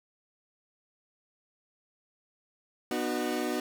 30% pulse tone cluster, 245.9 / 303.2 / 368.5 Hz, B3 / D#4 / F#4, -7 / -45 / -7 cents, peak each -31 dBFS, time 2.91-3.6 s, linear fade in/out 2 ms, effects none

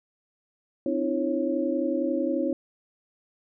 sine tone cluster, 260.9 / 304.8 / 335.9 / 548 Hz, C4 / D#4 / E4 / C#5, -5 / -36 / +33 / -20 cents, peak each -29 dBFS, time 0.86-2.53 s, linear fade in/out 2 ms, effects none

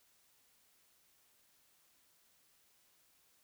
silence, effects white hiss -71 dBFS RMS until 3.43 s

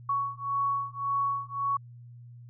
sine beating tone pair, 1115 / 1116.8 Hz, C#6 / C#6, +10 / +13 cents, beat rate 1.8 Hz, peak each -30 / -30 dBFS, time 0.09-1.77 s, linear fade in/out 5 ms, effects added 120 Hz sine -45 dBFS peak until 2.49 s

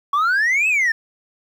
sine exponential two-way sweep, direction up then down, 1108 to 2637 to 1756 Hz, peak -12 dBFS, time 0.13-0.92 s, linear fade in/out 5 ms, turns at 0.68 s, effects tanh soft clip ceiling -14 dBFS + 8-bit

